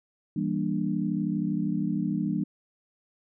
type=chord; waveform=sine; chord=E half-diminished seventh; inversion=none; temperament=just; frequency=164.81 / 197.78 / 237.3 / 296.7 Hz; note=E3 / G3 / Bb3 / D4; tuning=0 / +16 / +31 / +18 cents; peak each=-31 / -29 / -32 / -31 dBFS; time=0.36-2.44 s; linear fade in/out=5 ms; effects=none